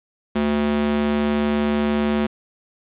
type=tone with high-pass filter; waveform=square; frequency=73.42 Hz; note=D2; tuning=in tune; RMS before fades=-20 dBFS; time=0.35-2.27 s; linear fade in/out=10 ms; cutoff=230 Hz; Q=1.9; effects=resampled to 8000 Hz + 7-bit